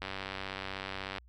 click train, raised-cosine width 0.3 ms, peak -21 dBFS, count 113, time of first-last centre 0.02-1.183 s, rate 96.3 Hz, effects added 60 Hz sine -55 dBFS peak until 1.28 s

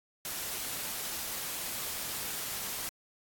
white noise, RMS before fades -37 dBFS, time 0.25-2.89 s, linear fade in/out 0 ms, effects AAC 64 kbps

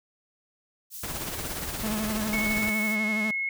white high-pass noise, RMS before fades -39 dBFS, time 0.9-2.97 s, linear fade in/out 50 ms, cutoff 6100 Hz, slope 12 dB/octave
pink noise with tremolo, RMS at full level -32 dBFS, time 1.03-2.7 s, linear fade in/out 5 ms, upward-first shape triangle, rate 17 Hz, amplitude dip 60%
45% pulse tone with vibrato, 214.7 Hz, A3, 42 cents flat, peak -28 dBFS, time 1.83-3.31 s, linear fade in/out 5 ms, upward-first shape sine, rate 12 Hz, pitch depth 47 cents each way
sine tone with pitch glide, 2203 to 2174 Hz, C#7 to C#7, -11 to -34 cents, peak -26 dBFS, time 2.33-3.49 s, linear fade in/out 2 ms, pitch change -23 cents, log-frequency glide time 2.73-3.05 s
effects none

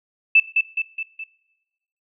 sine tone with echo, 2637 Hz, E7, in tune, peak -9 dBFS, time 0.35-0.4 s, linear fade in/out 5 ms, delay 210 ms, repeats 4, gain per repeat -5 dB, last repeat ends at 1.24 s, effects noise-tail reverb RT60 1.0 s tail -20 dB re dry

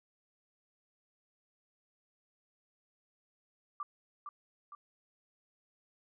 sine tone with echo, 1174.7 Hz, D6, in tune, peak -36 dBFS, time 3.8-3.83 s, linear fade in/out 2 ms, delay 460 ms, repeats 2, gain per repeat -5 dB, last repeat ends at 4.75 s, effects none

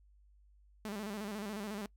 sawtooth tone with vibrato, 207.7 Hz, G#3, in tune, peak -35 dBFS, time 0.85-1.86 s, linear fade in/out 0 ms, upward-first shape square, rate 14 Hz, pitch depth 75 cents each way, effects noise-tail reverb RT60 0.1 s tail -23 dB re dry + added 50 Hz sine -61 dBFS peak until 1.96 s

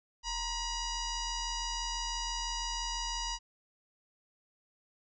sine tone with frequency modulation, 2888 Hz, F#7, 43 cents flat, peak -33 dBFS, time 0.23-3.39 s, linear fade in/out 50 ms, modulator 977 Hz, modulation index 3.4, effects none

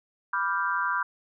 sine chord, G dominant seventh, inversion first, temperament equal, 987.8 / 1174.7 / 1396.9 / 1568 Hz, B5 / D6 / F6 / G6, 0 / 0 / 0 / 0 cents, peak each -30 dBFS, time 0.33-1.03 s, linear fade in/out 5 ms, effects none

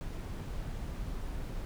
brown noise, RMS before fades -38 dBFS, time 0.01-1.65 s, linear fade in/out 0 ms, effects none

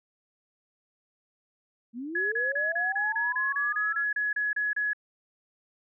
sine linear sweep, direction up, 221.1 to 1396.9 Hz, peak -33 dBFS, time 1.93-4.05 s, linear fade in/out 50 ms
sine tone bursts, 1687 Hz, G#6, 27 cents sharp, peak -25 dBFS, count 14, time 2.15-4.933 s, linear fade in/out 5 ms, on 170 ms, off 31 ms
effects none

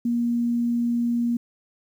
sine tone, 237.2 Hz, A#3, 30 cents sharp, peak -20 dBFS, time 0.05-1.37 s, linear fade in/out 5 ms, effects 9-bit

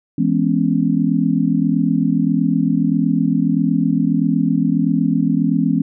sine chord, C# minor seventh, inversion first, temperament just, 166.31 / 207.9 / 249.5 / 277.2 Hz, E3 / G#3 / B3 / C#4, +16 / +2 / +18 / 0 cents, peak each -19 dBFS, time 0.18-5.82 s, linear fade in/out 5 ms, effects none

